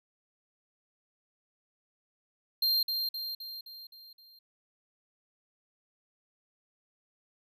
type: tone with echo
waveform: square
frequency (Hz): 4186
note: C8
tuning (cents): 0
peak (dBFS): -25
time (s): 2.62-2.83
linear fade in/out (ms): 5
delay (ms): 260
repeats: 6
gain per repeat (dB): -5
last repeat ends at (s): 4.39
effects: none